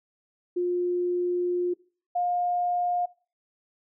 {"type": "tone pair in turn", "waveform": "sine", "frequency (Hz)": [355, 710], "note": ["F4", "F5"], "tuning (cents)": [28, 28], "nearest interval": "octave", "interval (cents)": 1200, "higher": "second", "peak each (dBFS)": -23, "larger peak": "neither", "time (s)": [[0.56, 1.74], [2.15, 3.06]], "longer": "first", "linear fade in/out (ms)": 10, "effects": ["noise-tail reverb RT60 0.4 s tail -22 dB re dry"]}